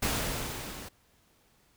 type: noise with level ramp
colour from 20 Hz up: pink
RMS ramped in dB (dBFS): -28 to -44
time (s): 0.02-0.89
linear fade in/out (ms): 10
effects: pink hiss -66 dBFS RMS until 1.76 s